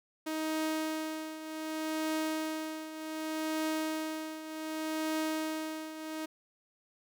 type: tone with tremolo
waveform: sawtooth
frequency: 314.2 Hz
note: D#4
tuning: 17 cents sharp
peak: -26 dBFS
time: 0.26-6.26 s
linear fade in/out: 10 ms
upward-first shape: triangle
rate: 0.66 Hz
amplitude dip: 75%
effects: none